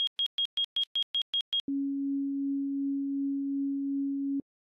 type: tone bursts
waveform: sine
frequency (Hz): 3263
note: G#7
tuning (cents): -31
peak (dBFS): -25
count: 9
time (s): 0-1.599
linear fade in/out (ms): 0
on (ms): 71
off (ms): 120
type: tone with tremolo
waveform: sine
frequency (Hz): 277.2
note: C#4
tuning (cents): 0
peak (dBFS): -27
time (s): 1.68-4.4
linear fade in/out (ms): 2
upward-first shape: triangle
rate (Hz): 2.7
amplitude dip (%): 25
effects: AAC 32 kbps